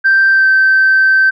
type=tone with pitch glide; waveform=sine; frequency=1568 to 1550 Hz; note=G6 to G6; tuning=0 to -20 cents; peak=-5 dBFS; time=0.04-1.31 s; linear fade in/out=20 ms; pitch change=-20 cents; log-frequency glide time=0.31-0.47 s; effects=tanh soft clip ceiling -3 dBFS